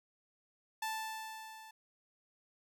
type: tone with level ramp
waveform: sawtooth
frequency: 880 Hz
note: A5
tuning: in tune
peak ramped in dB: -31 to -48 dBFS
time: 0.82-1.71 s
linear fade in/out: 5 ms
effects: none